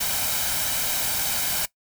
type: noise with comb filter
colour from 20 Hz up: white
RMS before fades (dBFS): -25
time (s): 0-1.66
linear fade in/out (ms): 10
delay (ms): 1.3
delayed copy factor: +0.55
effects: noise-tail reverb RT60 0.1 s tail -19 dB re dry